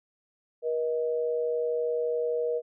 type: tone pair together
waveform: sine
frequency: 477.5 / 629.2 Hz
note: A#4 / D#5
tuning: +42 / +19 cents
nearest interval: perfect fourth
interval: 477 cents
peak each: -26 / -33 dBFS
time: 0.62-2.62 s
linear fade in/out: 50 ms
effects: none